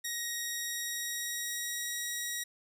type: tone with pitch glide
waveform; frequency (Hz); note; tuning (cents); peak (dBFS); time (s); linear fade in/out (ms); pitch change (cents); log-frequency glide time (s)
10% pulse; 1885 to 1905.8; A#6 to A#6; +19 to +38; -25; 0.04-2.44; 10; +19; 0.37-1.95
effects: none